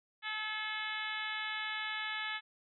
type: harmonic tone with a mistuned harmonic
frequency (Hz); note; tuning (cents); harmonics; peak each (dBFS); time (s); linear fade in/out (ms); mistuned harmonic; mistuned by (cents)
432.5; A4; -30; 2 / 3 / 4 / 5 / 6 / 7 / 8 / 9; -46 / -45 / -40 / -42 / -47 / -46 / -45 / -49; 0.22-2.41; 50; 4; -19
effects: none